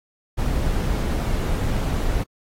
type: noise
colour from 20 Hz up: brown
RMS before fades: -22 dBFS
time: 0.37-2.24 s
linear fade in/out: 20 ms
effects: AAC 48 kbps